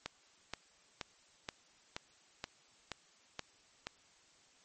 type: click train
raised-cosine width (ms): 0.2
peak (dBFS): -21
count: 9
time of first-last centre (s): 0.06-3.87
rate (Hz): 2.1
effects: white hiss -66 dBFS RMS until 4.64 s + MP3 32 kbps